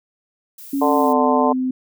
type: noise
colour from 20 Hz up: violet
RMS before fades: -38 dBFS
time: 0.58-1.13 s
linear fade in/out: 5 ms
type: tone with pitch glide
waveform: sine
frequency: 277.2 to 257.1 Hz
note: C#4 to C4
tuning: 0 to -30 cents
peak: -18 dBFS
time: 0.73-1.71 s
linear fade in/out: 5 ms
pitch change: -130 cents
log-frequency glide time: 0.96-1.15 s
type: harmonic tone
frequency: 147.9 Hz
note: D3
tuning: 13 cents sharp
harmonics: 3 / 4 / 5 / 6 / 7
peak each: -21 / -21 / -21 / -21 / -21 dBFS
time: 0.81-1.53 s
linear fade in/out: 10 ms
effects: none